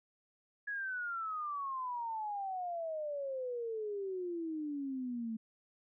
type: exponential sweep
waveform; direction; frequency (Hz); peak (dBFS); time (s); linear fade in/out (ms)
sine; down; 1687 to 219.4; -36; 0.67-5.37; 10
effects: none